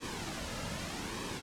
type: noise with flanger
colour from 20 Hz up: pink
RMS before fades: -39 dBFS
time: 0-1.42 s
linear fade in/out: 50 ms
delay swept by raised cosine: 1.4 to 2.7 ms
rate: 0.82 Hz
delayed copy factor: -0.55
effects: low-pass 8000 Hz 12 dB/octave